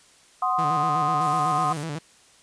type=chord; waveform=sine; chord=C diminished; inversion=second; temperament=equal; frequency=740 / 1046.5 / 1244.5 Hz; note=Gb5 / C6 / Eb6; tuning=0 / 0 / 0 cents; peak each=-25 dBFS; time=0.42-1.73 s; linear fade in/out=5 ms
type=tone with vibrato; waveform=sawtooth; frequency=154.4 Hz; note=D#3; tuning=13 cents flat; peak=-25 dBFS; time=0.58-1.99 s; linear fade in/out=10 ms; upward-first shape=square; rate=8 Hz; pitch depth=99 cents each way
type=noise; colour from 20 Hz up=blue; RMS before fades=-40 dBFS; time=1.21-1.84 s; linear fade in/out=2 ms
effects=white hiss -55 dBFS RMS until 2.42 s + resampled to 22050 Hz